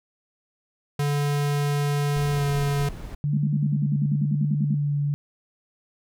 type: tone with pitch glide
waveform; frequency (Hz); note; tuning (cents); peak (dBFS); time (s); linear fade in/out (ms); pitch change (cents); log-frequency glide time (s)
square; 144.5 to 142.43; D3 to C#3; -28 to +47; -22; 0.99-2.89; 5; -25; 2.32-2.44
type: noise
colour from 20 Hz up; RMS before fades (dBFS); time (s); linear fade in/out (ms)
brown; -35; 2.16-3.15; 5
type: tone with vibrato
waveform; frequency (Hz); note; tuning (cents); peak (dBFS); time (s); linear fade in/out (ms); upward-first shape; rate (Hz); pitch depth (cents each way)
sine; 145.7; D3; -13; -21; 3.24-5.14; 0; triangle; 0.99; 21
type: tone bursts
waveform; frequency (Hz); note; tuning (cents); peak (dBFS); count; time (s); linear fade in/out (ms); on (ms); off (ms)
sine; 205.3; G#3; -20; -22; 15; 3.33-4.746; 5; 44; 54
effects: none